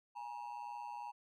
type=ring-modulated tone; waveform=triangle; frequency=892 Hz; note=A5; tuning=23 cents sharp; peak=-38 dBFS; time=0.15-1.12 s; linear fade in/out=20 ms; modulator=61.1 Hz; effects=none